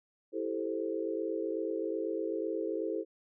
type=chord; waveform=sine; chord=A minor seventh; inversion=second; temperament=equal; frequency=329.6 / 392 / 440 / 523.3 Hz; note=E4 / G4 / A4 / C5; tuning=0 / 0 / 0 / 0 cents; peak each=-36 / -38 / -36 / -39 dBFS; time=0.32-3.05 s; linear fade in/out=50 ms; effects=none